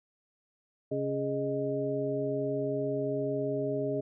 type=tone cluster; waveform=sine; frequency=136.1 / 276.8 / 414.7 / 618 Hz; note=C#3 / C#4 / G#4 / D#5; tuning=-31 / -2 / -3 / -12 cents; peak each=-37 / -35 / -32 / -34 dBFS; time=0.91-4.01 s; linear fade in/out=10 ms; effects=none